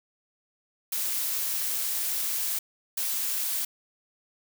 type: noise bursts at uneven times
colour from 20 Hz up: blue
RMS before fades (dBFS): -29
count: 2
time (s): 0.92-2.59 / 2.97-3.65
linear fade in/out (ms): 5
effects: none